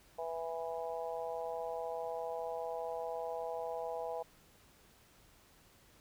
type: harmonic tone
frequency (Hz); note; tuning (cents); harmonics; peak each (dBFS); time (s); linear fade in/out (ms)
164.81; E3; 0; 3 / 4 / 5 / 6; -41 / -41 / -43 / -49; 0.18-4.23; 10
effects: pink hiss -64 dBFS RMS until 6 s